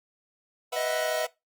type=chord; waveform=sawtooth; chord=B suspended fourth; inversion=none; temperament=equal; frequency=493.9 / 659.3 / 740 Hz; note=B4 / E5 / F#5; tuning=0 / 0 / 0 cents; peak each=-30 dBFS; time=0.72-1.27 s; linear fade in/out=10 ms
type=tone; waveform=square; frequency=627 Hz; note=D#5; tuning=13 cents sharp; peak=-29 dBFS; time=0.76-1.25 s; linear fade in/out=2 ms
effects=noise-tail reverb RT60 0.2 s tail -20 dB re dry + Opus 48 kbps